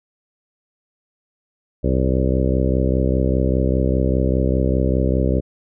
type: harmonic tone with a mistuned harmonic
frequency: 65 Hz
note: C2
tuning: 11 cents flat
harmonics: 1 / 2 / 3 / 4 / 5 / 6 / 7 / 8 / 9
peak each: -19 / -22 / -24 / -25 / -26 / -27 / -27 / -28 / -29 dBFS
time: 1.83-5.41 s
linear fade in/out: 20 ms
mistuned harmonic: 9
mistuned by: -19 cents
effects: none